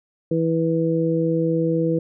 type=harmonic tone; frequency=163.8 Hz; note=E3; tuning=11 cents flat; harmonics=1 / 2 / 3; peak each=-22 / -22 / -22 dBFS; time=0.31-1.99 s; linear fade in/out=5 ms; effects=none